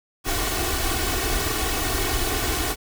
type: noise with comb filter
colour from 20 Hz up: pink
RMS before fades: -24 dBFS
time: 0.24-2.76 s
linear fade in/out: 50 ms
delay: 2.7 ms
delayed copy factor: +0.8
effects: none